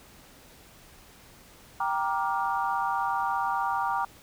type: chord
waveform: sine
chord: G minor seventh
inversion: none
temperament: just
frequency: 784 / 940.8 / 1176 / 1411.2 Hz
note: G5 / Bb5 / D6 / F6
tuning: 0 / +16 / +2 / +18 cents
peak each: -30 / -29 / -31 / -35 dBFS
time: 1.8-4.05 s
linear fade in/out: 5 ms
effects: pink hiss -53 dBFS RMS until 4.22 s